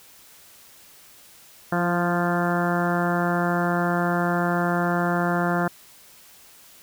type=harmonic tone with a mistuned harmonic; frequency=174.61 Hz; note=F3; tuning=in tune; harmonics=1 / 2 / 3 / 4 / 5 / 6 / 7 / 8 / 9 / 10; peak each=-24 / -28 / -31 / -27 / -34 / -32 / -34 / -30 / -34 / -35 dBFS; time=1.72-5.68 s; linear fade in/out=5 ms; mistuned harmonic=2; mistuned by=-20 cents; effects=white hiss -50 dBFS RMS until 6.82 s